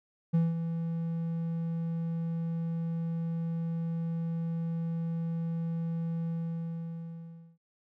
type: tone with ADSR envelope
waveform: triangle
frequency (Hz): 165.9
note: E3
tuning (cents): +11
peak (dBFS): -19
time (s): 0.33-7.58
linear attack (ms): 17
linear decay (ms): 190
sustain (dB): -9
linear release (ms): 1300
effects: none